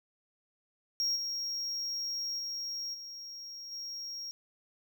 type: tone with level steps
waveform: triangle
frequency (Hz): 5588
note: F8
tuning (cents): 0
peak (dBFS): -27 / -32 / -34 / -41 / -37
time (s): 1-4.31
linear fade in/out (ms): 0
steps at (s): 1.15 / 2.38 / 2.93 / 3.71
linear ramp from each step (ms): 20
effects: none